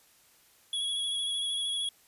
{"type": "tone with vibrato", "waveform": "square", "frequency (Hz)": 3346, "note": "G#7", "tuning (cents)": 12, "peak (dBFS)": -30, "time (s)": [0.73, 1.89], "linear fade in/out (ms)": 2, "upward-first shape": "sine", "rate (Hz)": 13, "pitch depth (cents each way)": 22, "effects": ["white hiss -62 dBFS RMS until 2.07 s", "resampled to 32000 Hz"]}